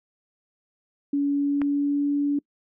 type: tone with pitch glide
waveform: sine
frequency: 283.8 to 286.9 Hz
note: C#4 to D4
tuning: +41 to -40 cents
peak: -20 dBFS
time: 1.13-2.39 s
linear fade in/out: 5 ms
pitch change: +19 cents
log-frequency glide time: 1.34-2.14 s
type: click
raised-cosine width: 0.5 ms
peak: -18 dBFS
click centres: 1.617 s
effects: noise-tail reverb RT60 0.1 s tail -25 dB re dry

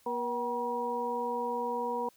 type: harmonic tone with a mistuned harmonic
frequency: 240 Hz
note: B3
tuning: 49 cents flat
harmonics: 1 / 2 / 3 / 4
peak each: -40 / -34 / -41 / -33 dBFS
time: 0.06-2.09 s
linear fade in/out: 5 ms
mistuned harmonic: 3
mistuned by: +97 cents
effects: white hiss -64 dBFS RMS until 2.16 s

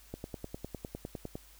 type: click train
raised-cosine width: 2 ms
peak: -25 dBFS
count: 13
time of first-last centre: 0.14-1.355 s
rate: 9.88 Hz
effects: added 50 Hz sine -58 dBFS peak until 1.59 s + white hiss -59 dBFS RMS until 1.59 s

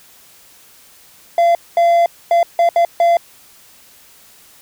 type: tone bursts at uneven times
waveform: triangle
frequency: 684 Hz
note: F5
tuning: 36 cents flat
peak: -7 dBFS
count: 6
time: 1.38-1.55 / 1.77-2.06 / 2.31-2.43 / 2.59-2.69 / 2.76-2.85 / 3-3.17 s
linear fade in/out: 2 ms
effects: white hiss -46 dBFS RMS until 4.61 s

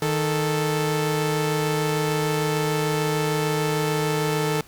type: tone pair together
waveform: sawtooth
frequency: 155.56 / 440 Hz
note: D#3 / A4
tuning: 0 / 0 cents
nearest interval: octave + tritone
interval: 1800 cents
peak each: -20 dBFS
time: 0.02-4.61 s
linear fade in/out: 2 ms
effects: pink hiss -49 dBFS RMS until 4.67 s

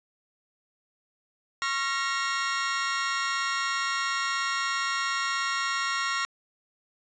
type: tone cluster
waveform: sawtooth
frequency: 1095 / 1378 / 1878 Hz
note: C#6 / F6 / A#6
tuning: -22 / -24 / +12 cents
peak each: -27 dBFS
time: 1.62-6.25 s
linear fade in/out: 0 ms
effects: resampled to 16000 Hz + 10-bit

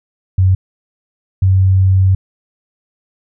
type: tone pair in turn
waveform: sine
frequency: 93.7 / 94.79 Hz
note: F#2 / F#2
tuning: +22 / +42 cents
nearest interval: unison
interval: 20 cents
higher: second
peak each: -7 dBFS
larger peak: neither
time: 0.38-0.55 / 1.42-2.15 s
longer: second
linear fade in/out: 5 ms
effects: none

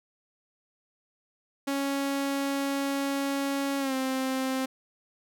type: tone with pitch glide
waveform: sawtooth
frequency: 277.2 to 262.7 Hz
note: C#4 to C4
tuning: 0 to +7 cents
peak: -23 dBFS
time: 1.67-4.66 s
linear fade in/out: 10 ms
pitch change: -93 cents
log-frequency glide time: 3.79-3.94 s
effects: none

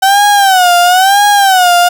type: tone with vibrato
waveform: 35% pulse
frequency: 759 Hz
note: F#5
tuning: 44 cents sharp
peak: -3 dBFS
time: 0.02-1.89 s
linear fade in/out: 10 ms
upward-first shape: sine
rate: 1 Hz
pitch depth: 140 cents each way
effects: none

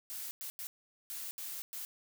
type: noise bursts at uneven times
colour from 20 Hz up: blue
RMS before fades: -42 dBFS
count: 6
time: 0.1-0.31 / 0.41-0.5 / 0.59-0.67 / 1.1-1.31 / 1.38-1.62 / 1.73-1.85 s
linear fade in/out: 0 ms
effects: none

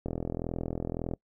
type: click train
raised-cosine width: 2 ms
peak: -19 dBFS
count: 46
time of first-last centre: 0.06-1.137 s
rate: 41.8 Hz
effects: noise-tail reverb RT60 0.1 s tail -24 dB re dry

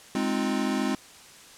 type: chord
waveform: square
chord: F minor seventh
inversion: first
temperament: equal with one note detuned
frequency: 207.7 / 261.6 / 311.1 / 351.3 Hz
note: Ab3 / C4 / Eb4 / F4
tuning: 0 / 0 / 0 / +10 cents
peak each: -30 / -29 / -33 / -34 dBFS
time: 0.15-0.95 s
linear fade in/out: 2 ms
effects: white hiss -49 dBFS RMS until 1.57 s + low-pass 9000 Hz 12 dB/octave

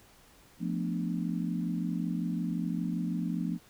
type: chord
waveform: sine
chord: B half-diminished seventh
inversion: second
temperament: equal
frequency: 174.61 / 220 / 246.9 / 293.7 Hz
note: F3 / A3 / B3 / D4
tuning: 0 / 0 / 0 / 0 cents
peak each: -32 / -36 / -36 / -38 dBFS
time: 0.59-3.59 s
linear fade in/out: 50 ms
effects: pink hiss -59 dBFS RMS until 3.69 s

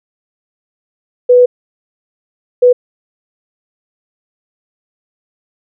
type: tone bursts at uneven times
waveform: sine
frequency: 493.9 Hz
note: B4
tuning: in tune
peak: -3 dBFS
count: 2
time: 1.29-1.46 / 2.62-2.73 s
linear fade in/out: 10 ms
effects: none

